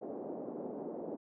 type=band-pass noise; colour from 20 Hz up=pink; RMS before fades=-42 dBFS; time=0.01-1.17 s; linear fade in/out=20 ms; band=240 to 630 Hz; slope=24 dB/octave; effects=none